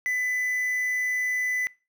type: tone with quantisation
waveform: triangle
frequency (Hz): 2000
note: B6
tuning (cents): +21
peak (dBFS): -22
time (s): 0.06-1.67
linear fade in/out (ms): 0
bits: 7
effects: noise-tail reverb RT60 0.3 s tail -22 dB re dry